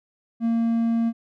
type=tone; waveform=triangle; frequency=230 Hz; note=A#3; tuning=23 cents flat; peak=-17 dBFS; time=0.4-1.13 s; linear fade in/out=50 ms; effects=none